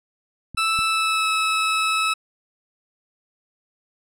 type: clicks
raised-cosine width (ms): 5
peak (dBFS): -23 / -23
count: 2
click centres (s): 0.547 / 0.79
type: tone with pitch glide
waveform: 20% pulse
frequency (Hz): 1318.5 to 1298.8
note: E6 to E6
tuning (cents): 0 to -26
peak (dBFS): -14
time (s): 0.57-2.14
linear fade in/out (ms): 10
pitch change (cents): -26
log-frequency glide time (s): 0.84-1.29
effects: low-pass 10000 Hz 12 dB/octave